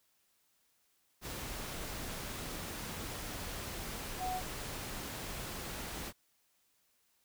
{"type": "tone in noise", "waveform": "sine", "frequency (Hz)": 739, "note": "F#5", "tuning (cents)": -2, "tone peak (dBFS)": -35, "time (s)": [4.18, 4.42], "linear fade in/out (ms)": 50, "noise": "pink", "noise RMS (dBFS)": -42, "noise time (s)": [1.21, 6.13], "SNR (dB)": 4, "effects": ["white hiss -74 dBFS RMS until 7.24 s"]}